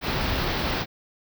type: band-stop noise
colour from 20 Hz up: pink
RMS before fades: -26 dBFS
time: 0.01-0.86 s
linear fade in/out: 50 ms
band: 5200 to 16000 Hz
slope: 48 dB/octave
effects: none